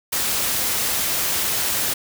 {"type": "noise", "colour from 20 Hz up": "white", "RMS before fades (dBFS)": -22, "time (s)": [0.12, 1.94], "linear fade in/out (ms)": 10, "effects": []}